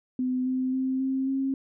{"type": "tone with pitch steps", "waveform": "sine", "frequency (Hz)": [254.4, 258, 261.6, 265.2, 268.9], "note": ["C4", "C4", "C4", "C4", "C4"], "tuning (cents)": [-48, -24, 0, 23, 47], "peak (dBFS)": -24, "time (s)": [0.19, 1.54], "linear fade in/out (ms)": 2, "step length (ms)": 270, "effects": []}